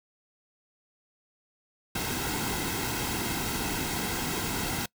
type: noise with comb filter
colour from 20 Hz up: pink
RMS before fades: -31 dBFS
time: 1.95-4.86 s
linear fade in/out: 5 ms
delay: 1.7 ms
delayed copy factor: -0.6
effects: noise-tail reverb RT60 0.1 s tail -24 dB re dry